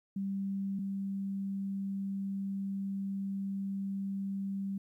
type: tone pair in turn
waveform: sine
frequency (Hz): 195.9 / 195.9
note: G3 / G3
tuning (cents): -1 / -1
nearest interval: unison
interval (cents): 0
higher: neither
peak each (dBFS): -32 / -33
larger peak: first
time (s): 0.16-0.79 / 0.79-4.78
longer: second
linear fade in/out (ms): 5
effects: 12-bit

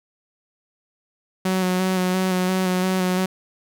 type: tone with vibrato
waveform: sawtooth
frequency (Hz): 185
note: F#3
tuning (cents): 0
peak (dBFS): -15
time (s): 1.45-3.26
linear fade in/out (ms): 5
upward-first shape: square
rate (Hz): 2.9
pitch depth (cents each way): 19
effects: none

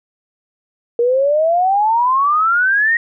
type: exponential sweep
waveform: sine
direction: up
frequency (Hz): 466.2 to 1895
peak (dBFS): -11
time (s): 0.99-2.97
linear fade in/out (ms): 2
effects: none

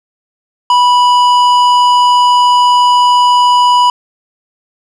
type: tone with tanh clipping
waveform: sine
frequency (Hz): 983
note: B5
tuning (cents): -8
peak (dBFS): -7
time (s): 0.7-3.9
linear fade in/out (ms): 2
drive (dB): 12
effects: none

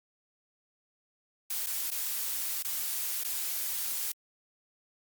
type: noise with dropouts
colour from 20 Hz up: blue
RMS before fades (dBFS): -33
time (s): 1.5-4.12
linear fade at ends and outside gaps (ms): 5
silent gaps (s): 1.663-1.667 / 1.905-1.915 / 2.626-2.646 / 3.236-3.245
effects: Opus 48 kbps

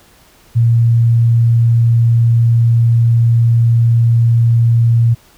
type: tone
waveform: sine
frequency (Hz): 116.54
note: A#2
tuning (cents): 0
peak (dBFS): -7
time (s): 0.55-5.15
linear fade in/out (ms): 20
effects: pink hiss -47 dBFS RMS until 5.37 s

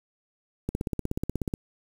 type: click train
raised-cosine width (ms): 3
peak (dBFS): -15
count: 15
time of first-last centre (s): 0.69-1.538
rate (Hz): 16.5
effects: 7-bit

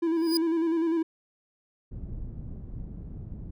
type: tone with vibrato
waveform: triangle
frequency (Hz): 329.6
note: E4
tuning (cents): 0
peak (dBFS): -21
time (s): 0.02-1.03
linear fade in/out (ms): 10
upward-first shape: square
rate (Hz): 10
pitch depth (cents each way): 42
type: tone with exponential growth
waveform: 40% pulse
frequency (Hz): 4938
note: D#8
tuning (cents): -14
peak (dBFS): -22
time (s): 0.15-0.37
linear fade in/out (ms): 1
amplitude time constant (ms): 46
type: low-pass noise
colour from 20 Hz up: pink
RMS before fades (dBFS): -38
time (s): 1.91-3.51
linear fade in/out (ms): 10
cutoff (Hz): 180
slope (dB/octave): 12
effects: none

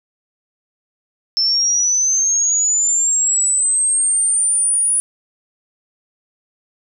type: linear sweep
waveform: sine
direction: up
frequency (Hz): 5300 to 9800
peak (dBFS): -13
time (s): 1.37-5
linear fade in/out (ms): 0
effects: none

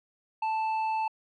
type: tone with hard clipping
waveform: triangle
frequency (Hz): 880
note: A5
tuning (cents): 0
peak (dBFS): -28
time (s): 0.42-1.08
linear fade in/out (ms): 5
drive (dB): 10
effects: low-pass 4000 Hz 12 dB/octave

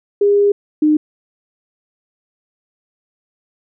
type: tone pair in turn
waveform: sine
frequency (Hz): 406.3 / 304.4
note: G#4 / D#4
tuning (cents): -38 / -38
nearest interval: perfect fourth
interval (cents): 500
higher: first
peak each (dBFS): -9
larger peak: neither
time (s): 0.21-0.52 / 0.82-0.97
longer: first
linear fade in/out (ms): 5
effects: none

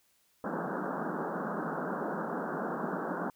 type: band-pass noise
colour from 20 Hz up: pink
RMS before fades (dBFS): -35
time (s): 0.44-3.3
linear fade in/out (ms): 2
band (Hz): 160 to 1600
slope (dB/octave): 96
effects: white hiss -70 dBFS RMS until 3.35 s

